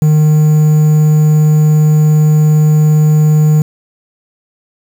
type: tone with quantisation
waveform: triangle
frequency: 152.9 Hz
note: D#3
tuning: 30 cents flat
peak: -3 dBFS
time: 0.02-3.62 s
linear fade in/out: 2 ms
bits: 5
effects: none